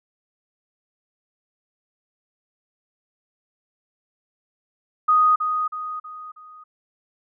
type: tone with echo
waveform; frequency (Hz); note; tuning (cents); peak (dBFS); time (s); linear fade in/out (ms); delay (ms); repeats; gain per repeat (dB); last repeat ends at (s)
sine; 1244.5; D#6; 0; -13; 5.08-5.36; 10; 320; 4; -7; 6.64
effects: none